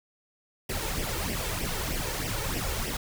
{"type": "noise with flanger", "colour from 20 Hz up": "pink", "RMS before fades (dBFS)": -31, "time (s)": [0.69, 2.97], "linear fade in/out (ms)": 5, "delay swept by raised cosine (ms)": [0.36, 2.26], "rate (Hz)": 3.2, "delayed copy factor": 0.7, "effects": []}